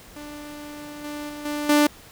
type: tone with level steps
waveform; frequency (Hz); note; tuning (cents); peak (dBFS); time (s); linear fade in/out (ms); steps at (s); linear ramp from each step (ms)
sawtooth; 295.2; D4; +9; -32 / -27 / -30 / -22 / -11; 0.16-1.87; 5; 1.04 / 1.29 / 1.45 / 1.69; 5
effects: pink hiss -47 dBFS RMS until 2.11 s